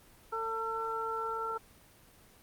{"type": "harmonic tone", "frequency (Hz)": 449.6, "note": "A4", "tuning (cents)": 37, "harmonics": [1, 2, 3], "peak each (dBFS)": [-38, -38, -35], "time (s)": [0.32, 1.58], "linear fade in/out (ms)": 10, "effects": ["pink hiss -59 dBFS RMS until 2.42 s", "Opus 24 kbps"]}